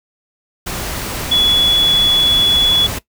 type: tone in noise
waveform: sine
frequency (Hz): 3400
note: G#7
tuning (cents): +40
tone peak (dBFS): -10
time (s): 1.31-2.87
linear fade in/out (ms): 10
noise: pink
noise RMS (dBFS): -23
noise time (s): 0.66-2.99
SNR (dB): +10
effects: noise-tail reverb RT60 0.1 s tail -18 dB re dry